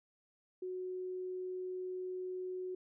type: tone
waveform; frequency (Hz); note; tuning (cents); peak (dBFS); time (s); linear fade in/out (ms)
sine; 368.2; F#4; -8; -38; 0.62-2.75; 5
effects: none